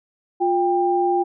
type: tone pair together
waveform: sine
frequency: 353.5 / 793.6 Hz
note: F4 / G5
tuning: +21 / +21 cents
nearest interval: octave + major second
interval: 1400 cents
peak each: -19 dBFS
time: 0.4-1.24 s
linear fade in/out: 20 ms
effects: none